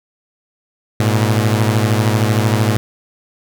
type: beating tone pair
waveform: sawtooth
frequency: 106.3 / 119.3 Hz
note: G#2 / A#2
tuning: +41 / +41 cents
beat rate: 13 Hz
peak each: -10 / -13 dBFS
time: 1-2.77 s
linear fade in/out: 0 ms
effects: none